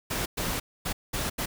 pink noise bursts at uneven times, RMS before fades -30 dBFS, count 5, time 0.1-0.26 / 0.37-0.6 / 0.85-0.93 / 1.13-1.3 / 1.38-1.46 s, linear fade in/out 10 ms, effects none

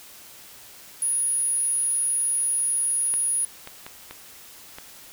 sine tone, 10420 Hz, E9, 21 cents flat, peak -21 dBFS, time 1.02-3.45 s, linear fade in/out 2 ms
clicks, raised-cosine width 0.3 ms, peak -21 dBFS, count 5, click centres 3.139 / 3.674 / 3.865 / 4.11 / 4.785 s
effects white hiss -46 dBFS RMS until 5.12 s

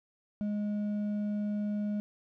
sine tone with hard clipping, 207.7 Hz, G#3, in tune, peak -31 dBFS, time 0.41-2 s, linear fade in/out 0 ms, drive 4 dB, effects none

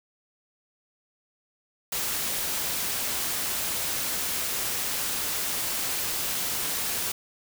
white noise, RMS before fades -29 dBFS, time 1.92-7.12 s, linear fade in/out 5 ms, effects none

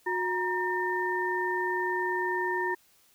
sine tone cluster, 363.7 / 941 / 1810 Hz, F#4 / A#5 / A6, -30 / +16 / +48 cents, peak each -31 dBFS, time 0.06-2.75 s, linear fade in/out 10 ms, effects white hiss -63 dBFS RMS until 3.14 s

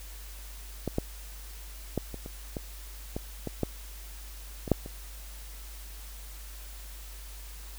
clicks, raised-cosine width 2 ms, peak -16 / -13 / -14 / -25 / -27 / -20 / -19 / -19 / -13 / -22 / -7 / -27 dBFS, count 12, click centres 0.877 / 0.984 / 1.977 / 2.143 / 2.261 / 2.568 / 3.165 / 3.473 / 3.633 / 4.678 / 4.717 / 4.861 s, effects added 50 Hz sine -42 dBFS peak until 7.78 s + white hiss -49 dBFS RMS until 7.78 s

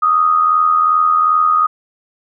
sine tone with amplitude modulation, 1244.5 Hz, D#6, in tune, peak -7 dBFS, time 0.02-1.67 s, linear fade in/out 10 ms, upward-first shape sine, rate 82.6 Hz, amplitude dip 55%, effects none

